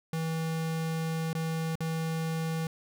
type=tone with dropouts; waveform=square; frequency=161.9 Hz; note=E3; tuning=31 cents flat; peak=-30 dBFS; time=0.13-2.67 s; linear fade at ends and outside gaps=2 ms; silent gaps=1.331-1.35 / 1.755-1.805 s; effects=none